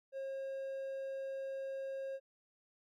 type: tone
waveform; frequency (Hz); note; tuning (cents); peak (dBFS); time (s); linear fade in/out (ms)
triangle; 539; C#5; -49; -37; 0.12-2.2; 50
effects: none